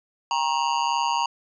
square tone with amplitude modulation, 940 Hz, A#5, 14 cents sharp, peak -18 dBFS, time 0.31-1.26 s, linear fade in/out 2 ms, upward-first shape sine, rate 143 Hz, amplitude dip 90%, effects resampled to 16000 Hz

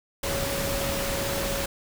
sine tone in noise, 554.4 Hz, C#5, in tune, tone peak -31 dBFS, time 0.23-1.66 s, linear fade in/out 5 ms, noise pink, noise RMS -29 dBFS, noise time 0.23-1.66 s, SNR -5 dB, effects none

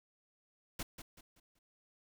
pink noise with echo, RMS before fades -40 dBFS, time 0.79-0.83 s, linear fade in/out 5 ms, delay 190 ms, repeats 4, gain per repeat -9 dB, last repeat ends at 1.59 s, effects none

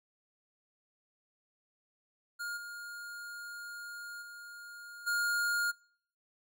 square tone with level steps, 1419 Hz, F6, 27 cents sharp, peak -37 / -43 / -47 / -30 dBFS, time 2.39-5.72 s, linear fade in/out 20 ms, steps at 2.56 / 4.21 / 5.06 s, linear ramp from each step 20 ms, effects noise-tail reverb RT60 0.6 s tail -26 dB re dry

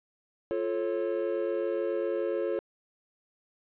triangle chord, F augmented, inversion none, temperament just, 349.2 / 436.5 / 545.7 Hz, F4 / A4 / C#5, 0 / -14 / -27 cents, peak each -30 dBFS, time 0.51-2.59 s, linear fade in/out 0 ms, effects resampled to 8000 Hz + 10-bit

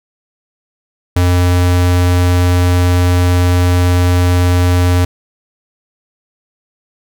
square tone, 89.1 Hz, F2, 35 cents sharp, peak -9 dBFS, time 1.16-5.05 s, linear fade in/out 5 ms, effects none

